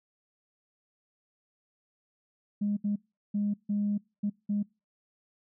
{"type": "tone bursts at uneven times", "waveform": "sine", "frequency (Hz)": 205.5, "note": "G#3", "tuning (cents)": -18, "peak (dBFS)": -25, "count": 6, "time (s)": [[2.61, 2.77], [2.84, 2.96], [3.34, 3.54], [3.69, 3.98], [4.23, 4.3], [4.49, 4.63]], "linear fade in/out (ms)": 10, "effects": ["noise-tail reverb RT60 0.3 s tail -26 dB re dry", "tanh soft clip ceiling -21 dBFS"]}